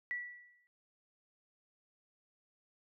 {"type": "tone with exponential decay", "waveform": "sine", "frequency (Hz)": 1951, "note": "B6", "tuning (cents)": -22, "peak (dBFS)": -33, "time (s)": [0.11, 0.67], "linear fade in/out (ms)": 0, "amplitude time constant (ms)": 120, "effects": []}